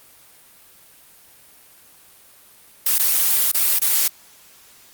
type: noise with dropouts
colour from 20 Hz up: blue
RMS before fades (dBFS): -17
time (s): 2.86-4.08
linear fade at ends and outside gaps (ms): 5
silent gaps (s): 2.983-2.994 / 3.516-3.544 / 3.789-3.816
effects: white hiss -49 dBFS RMS until 4.93 s + Opus 32 kbps